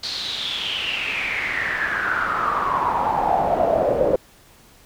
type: noise with band-pass filter sweep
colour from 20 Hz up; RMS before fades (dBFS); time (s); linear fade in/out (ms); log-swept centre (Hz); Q
brown; -22; 0.03-4.16; 5; 4400 to 510; 7.7
effects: pink hiss -51 dBFS RMS until 4.85 s